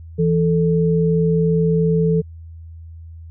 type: tone pair together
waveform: sine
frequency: 164.81 / 440 Hz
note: E3 / A4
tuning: 0 / 0 cents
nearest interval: octave + perfect fourth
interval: 1700 cents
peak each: -15 / -18 dBFS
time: 0.18-2.22 s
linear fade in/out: 20 ms
effects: added 82 Hz sine -34 dBFS peak until 3.3 s